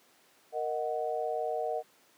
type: chord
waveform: sine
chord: D# minor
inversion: second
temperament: equal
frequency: 466.2 / 622.3 / 740 Hz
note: A#4 / D#5 / F#5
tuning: 0 / 0 / 0 cents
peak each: -34 dBFS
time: 0.52-1.83 s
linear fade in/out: 50 ms
effects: pink hiss -63 dBFS RMS until 2.17 s + high-pass 300 Hz 12 dB/octave